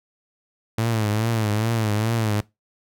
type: tone with vibrato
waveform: sawtooth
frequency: 110 Hz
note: A2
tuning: in tune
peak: -16 dBFS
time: 0.78-2.41 s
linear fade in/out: 5 ms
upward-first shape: triangle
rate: 2.4 Hz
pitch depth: 110 cents each way
effects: noise-tail reverb RT60 0.2 s tail -21 dB re dry